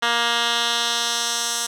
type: tone with band-pass filter sweep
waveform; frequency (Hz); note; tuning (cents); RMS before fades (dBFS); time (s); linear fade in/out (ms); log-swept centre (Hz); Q
10% pulse; 235.2; A#3; +16; -22; 0.02-1.67; 10; 2400 to 7100; 1.3
effects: none